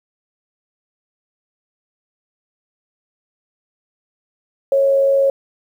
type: tone with frequency modulation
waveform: sine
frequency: 548 Hz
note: C#5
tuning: 20 cents flat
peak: -11 dBFS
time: 4.72-5.3 s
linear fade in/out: 2 ms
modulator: 96.6 Hz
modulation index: 0.24
effects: 8-bit